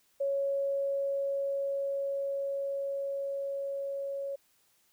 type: tone with level ramp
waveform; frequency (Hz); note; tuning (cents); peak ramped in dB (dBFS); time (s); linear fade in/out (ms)
sine; 554.4; C#5; 0; -27 to -33; 0.2-4.36; 10
effects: white hiss -69 dBFS RMS until 4.92 s